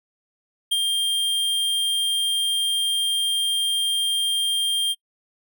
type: tone with ADSR envelope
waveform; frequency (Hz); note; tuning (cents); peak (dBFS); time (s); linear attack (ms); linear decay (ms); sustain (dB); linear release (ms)
square; 3196; G7; +33; -17; 0.71-4.95; 12; 37; -3; 37
effects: noise-tail reverb RT60 0.1 s tail -24 dB re dry